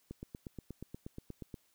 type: click train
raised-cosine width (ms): 3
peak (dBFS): -30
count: 13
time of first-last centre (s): 0.11-1.542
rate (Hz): 8.38
effects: white hiss -72 dBFS RMS until 1.74 s